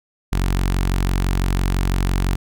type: tone with notch filter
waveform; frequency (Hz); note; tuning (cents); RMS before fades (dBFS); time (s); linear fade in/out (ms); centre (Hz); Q
sawtooth; 45.97; F#1; -10; -19; 0.32-2.36; 10; 530; 1.6
effects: none